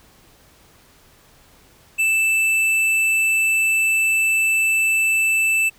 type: tone with hard clipping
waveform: triangle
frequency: 2644 Hz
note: E7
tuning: 5 cents sharp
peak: -17 dBFS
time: 1.98-5.7 s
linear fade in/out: 20 ms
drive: 12 dB
effects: pink hiss -52 dBFS RMS until 5.78 s